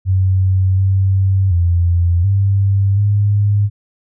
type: tone with pitch steps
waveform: sine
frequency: 94.3 / 96.1 / 86.5 / 98.6 / 102.5 Hz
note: F#2 / G2 / F2 / G2 / G#2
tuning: +33 / -34 / -16 / +11 / -22 cents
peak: -10 dBFS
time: 0.05-3.7 s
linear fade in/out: 50 ms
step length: 730 ms
effects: none